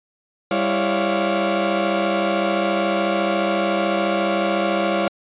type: tone cluster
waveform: 35% pulse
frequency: 198.9 / 332.8 / 542 / 576 / 701 Hz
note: G3 / E4 / C#5 / D5 / F5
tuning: +25 / +17 / -39 / -34 / +6 cents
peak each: -23 dBFS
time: 0.51-5.08 s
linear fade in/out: 2 ms
effects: resampled to 8000 Hz